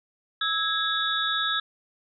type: tone cluster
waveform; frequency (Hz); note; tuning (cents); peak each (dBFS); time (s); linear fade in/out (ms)
sine; 1306 / 1650 / 3469 / 3787; E6 / G#6 / A7 / A#7; -17 / -12 / -25 / +27; -29; 0.41-1.6; 5
effects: none